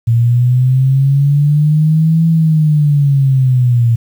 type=linear two-way sweep; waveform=sine; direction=up then down; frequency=114.8 to 164.81 to 114.8 Hz; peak=-7 dBFS; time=0.07-3.96 s; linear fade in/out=10 ms; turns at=2.27 s; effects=7-bit